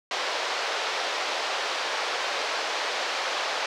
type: band-pass noise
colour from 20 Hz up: pink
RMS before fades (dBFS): -29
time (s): 0.11-3.66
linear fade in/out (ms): 2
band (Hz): 500 to 5300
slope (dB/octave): 24
effects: none